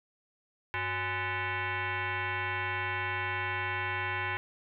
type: tone with frequency modulation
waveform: sine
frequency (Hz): 366.4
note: F#4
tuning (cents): -17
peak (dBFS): -30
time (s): 0.74-4.37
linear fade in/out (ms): 0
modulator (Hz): 463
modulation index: 4.9
effects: none